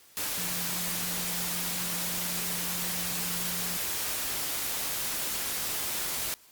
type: tone in noise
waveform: sine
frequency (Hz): 176.3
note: F3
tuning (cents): +17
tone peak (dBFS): -40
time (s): 0.38-3.77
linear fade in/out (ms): 0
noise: white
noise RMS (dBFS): -32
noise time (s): 0.17-6.34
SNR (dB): -11
effects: white hiss -57 dBFS RMS until 6.51 s + Opus 48 kbps